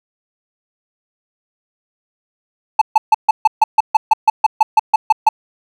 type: tone bursts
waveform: triangle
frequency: 871 Hz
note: A5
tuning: 18 cents flat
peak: -3 dBFS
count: 16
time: 2.79-5.29 s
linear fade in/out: 5 ms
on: 25 ms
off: 140 ms
effects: none